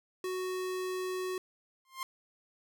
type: tone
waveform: square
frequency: 370 Hz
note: F#4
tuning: in tune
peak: -34 dBFS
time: 0.24-1.38 s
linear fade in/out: 2 ms
type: tone with exponential growth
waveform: sawtooth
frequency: 1056 Hz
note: C6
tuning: 16 cents sharp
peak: -28 dBFS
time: 1.85-2.03 s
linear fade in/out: 1 ms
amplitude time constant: 37 ms
effects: none